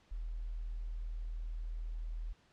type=tone; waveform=sine; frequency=40.08 Hz; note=E1; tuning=48 cents flat; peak=-37 dBFS; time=0.11-2.33 s; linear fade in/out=10 ms; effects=pink hiss -68 dBFS RMS until 2.52 s + low-pass 5000 Hz 12 dB/octave